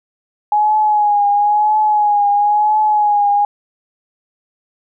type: tone with vibrato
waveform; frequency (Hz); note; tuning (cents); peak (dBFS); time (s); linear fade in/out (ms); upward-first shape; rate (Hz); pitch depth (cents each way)
sine; 835; G#5; +9; -10; 0.52-3.45; 2; triangle; 0.99; 49
effects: none